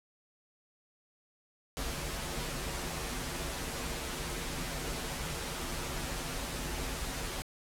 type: noise with comb filter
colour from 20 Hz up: pink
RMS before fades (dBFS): -37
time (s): 1.77-7.42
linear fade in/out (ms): 0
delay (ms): 9.8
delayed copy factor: -0.65
effects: low-pass 12000 Hz 12 dB/octave